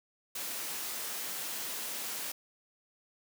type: high-pass noise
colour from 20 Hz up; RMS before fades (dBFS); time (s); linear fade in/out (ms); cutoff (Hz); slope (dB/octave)
white; -38; 0.35-2.32; 5; 200; 12
effects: none